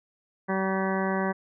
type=harmonic tone with a mistuned harmonic; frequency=191.2 Hz; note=G3; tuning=43 cents flat; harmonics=1 / 2 / 3 / 4 / 5 / 6 / 8 / 9 / 10; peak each=-28 / -31 / -33 / -34 / -35 / -36 / -37 / -38 / -38 dBFS; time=0.48-1.33 s; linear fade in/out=20 ms; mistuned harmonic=10; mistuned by=+34 cents; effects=none